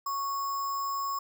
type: tone with sample-and-hold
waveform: sine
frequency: 1109 Hz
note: C#6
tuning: in tune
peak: -29 dBFS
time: 0.06-1.19 s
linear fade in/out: 5 ms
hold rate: 6300 Hz
effects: none